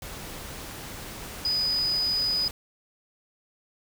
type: tone in noise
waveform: sine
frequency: 4973 Hz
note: D#8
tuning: 2 cents flat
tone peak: -23 dBFS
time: 1.45-2.48 s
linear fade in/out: 2 ms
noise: pink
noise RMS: -39 dBFS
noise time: 0.02-2.51 s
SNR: +13 dB
effects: none